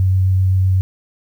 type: tone with vibrato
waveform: sine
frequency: 94 Hz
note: F#2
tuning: 28 cents sharp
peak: -11 dBFS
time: 0-0.81 s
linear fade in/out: 0 ms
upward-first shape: sine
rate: 7.8 Hz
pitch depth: 9 cents each way
effects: 8-bit